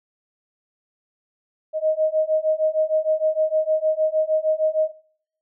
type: beating tone pair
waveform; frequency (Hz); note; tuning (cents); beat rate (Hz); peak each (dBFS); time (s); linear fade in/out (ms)
sine; 622.3 / 628.8; D#5 / D#5; 0 / +18; 6.5; -21; 1.73-4.92; 50
effects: noise-tail reverb RT60 0.7 s tail -24 dB re dry